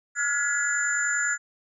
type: tone cluster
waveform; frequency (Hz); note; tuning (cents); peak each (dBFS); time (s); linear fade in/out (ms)
sine; 1379 / 1429 / 1686 / 1980 / 7120; F6 / F6 / G#6 / B6 / A8; -22 / +39 / +26 / +4 / +20; -36 / -27 / -27 / -36 / -29; 0.15-1.38; 50
effects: none